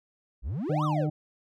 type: exponential two-way sweep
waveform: triangle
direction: up then down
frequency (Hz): 48.15 to 1300 to 396.2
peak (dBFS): -27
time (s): 0.42-1.08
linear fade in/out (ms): 50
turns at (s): 0.84
type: harmonic tone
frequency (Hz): 151.7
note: D#3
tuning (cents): -44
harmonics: 1 / 2 / 4 / 5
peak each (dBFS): -26 / -32 / -38 / -40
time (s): 0.69-1.1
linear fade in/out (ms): 10
effects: none